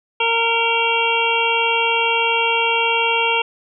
harmonic tone, 460.7 Hz, A#4, 20 cents flat, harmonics 1 / 2 / 3 / 5 / 6 / 7, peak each -23 / -20 / -28 / -23 / -20 / -24 dBFS, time 0.2-3.42 s, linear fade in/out 5 ms, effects none

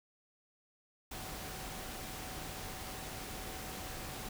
sine tone in noise, 754 Hz, F#5, 32 cents sharp, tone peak -53 dBFS, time 1.11-4.29 s, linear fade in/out 5 ms, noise pink, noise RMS -44 dBFS, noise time 1.11-4.29 s, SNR -12 dB, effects none

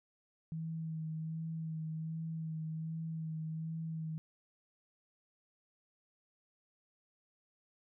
sine tone with vibrato, 160.2 Hz, E3, 49 cents flat, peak -37 dBFS, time 0.52-4.18 s, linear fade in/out 0 ms, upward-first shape sine, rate 1.3 Hz, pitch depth 22 cents each way, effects none

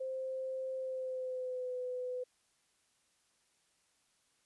sine tone with pitch glide, 523.3 to 501.7 Hz, C5 to B4, 0 to +27 cents, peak -36 dBFS, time 0-2.24 s, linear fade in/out 10 ms, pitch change -73 cents, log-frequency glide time 0.76-1.76 s, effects white hiss -74 dBFS RMS until 4.45 s + resampled to 24000 Hz

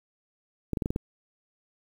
clicks, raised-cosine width 3 ms, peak -15 dBFS, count 6, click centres 0.733 / 0.772 / 0.822 / 0.859 / 0.905 / 0.961 s, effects 8-bit

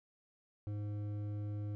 sine tone with hard clipping, 103.8 Hz, G#2, in tune, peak -39 dBFS, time 0.67-1.75 s, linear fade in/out 0 ms, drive 9 dB, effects none

